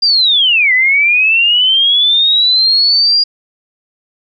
sine linear two-way sweep, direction down then up, 4845 to 1978 to 4845 Hz, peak -7 dBFS, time 0.02-3.24 s, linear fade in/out 10 ms, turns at 0.73 s, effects none

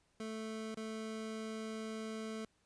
25% pulse tone with dropouts, 220 Hz, A3, in tune, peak -37 dBFS, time 0.2-2.45 s, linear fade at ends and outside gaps 2 ms, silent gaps 0.746-0.772 s, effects pink hiss -75 dBFS RMS until 2.65 s + resampled to 22050 Hz

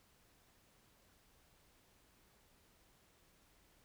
silence, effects pink hiss -70 dBFS RMS until 3.84 s

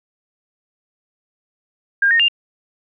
sine tone with pitch steps, 1608 / 1847 / 2800 Hz, G6 / A#6 / F7, +44 / -16 / +4 cents, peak -11 dBFS, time 2.02-2.284 s, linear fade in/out 5 ms, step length 88 ms, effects none

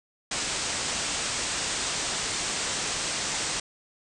white low-pass noise, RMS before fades -30 dBFS, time 0.31-3.6 s, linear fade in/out 5 ms, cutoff 8700 Hz, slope 96 dB/octave, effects none

